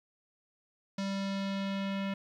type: tone with low-pass filter sweep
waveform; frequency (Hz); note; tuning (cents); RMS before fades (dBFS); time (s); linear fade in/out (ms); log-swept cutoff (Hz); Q
square; 196; G3; 0; -34; 0.98-2.14; 5; 5200 to 2800; 1.8
effects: 11-bit